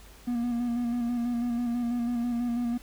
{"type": "tone with vibrato", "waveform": "triangle", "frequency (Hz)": 239.2, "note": "A#3", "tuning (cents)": 45, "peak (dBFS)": -24, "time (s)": [0.27, 2.78], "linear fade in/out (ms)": 10, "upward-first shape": "square", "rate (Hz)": 6.1, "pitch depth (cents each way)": 27, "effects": ["added 50 Hz sine -50 dBFS peak until 2.82 s", "pink hiss -53 dBFS RMS until 2.82 s"]}